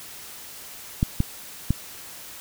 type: clicks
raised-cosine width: 5 ms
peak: -7 dBFS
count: 3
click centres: 1.029 / 1.204 / 1.706 s
effects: white hiss -41 dBFS RMS until 2.4 s